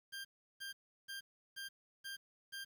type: tone bursts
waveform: 20% pulse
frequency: 1592 Hz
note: G6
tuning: 26 cents sharp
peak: -39 dBFS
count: 6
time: 0.12-2.65 s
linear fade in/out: 20 ms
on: 130 ms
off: 350 ms
effects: 11-bit